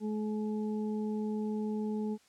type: harmonic tone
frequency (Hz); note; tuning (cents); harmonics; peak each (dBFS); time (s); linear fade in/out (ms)
213.3; G#3; +46; 1 / 2 / 4; -32 / -38 / -48; 0-2.18; 50
effects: white hiss -65 dBFS RMS until 2.28 s + low-pass 8000 Hz 12 dB/octave